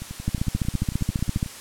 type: two click trains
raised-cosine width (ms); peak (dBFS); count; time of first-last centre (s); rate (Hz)
5; -21 / -10; 17 / 18; 0.02-1.461 / 0.28-1.429; 11.1 / 14.8
effects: white hiss -40 dBFS RMS until 1.6 s + low-pass 11000 Hz 12 dB/octave